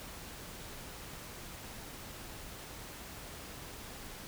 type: silence
effects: pink hiss -47 dBFS RMS until 4.27 s